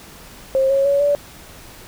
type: tone with pitch steps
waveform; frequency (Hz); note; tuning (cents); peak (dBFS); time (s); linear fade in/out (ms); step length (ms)
sine; 533 / 547.4 / 562.1 / 577.2; C5 / C#5 / C#5 / D5; +32 / -22 / +24 / -30; -13; 0.55-1.15; 0; 150
effects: pink hiss -41 dBFS RMS until 1.87 s